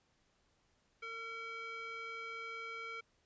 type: tone with band-pass filter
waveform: square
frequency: 455.6 Hz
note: A#4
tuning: 40 cents flat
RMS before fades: -45 dBFS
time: 1.02-3.01 s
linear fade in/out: 10 ms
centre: 1900 Hz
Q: 7.9
effects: pink hiss -75 dBFS RMS until 3.25 s + resampled to 16000 Hz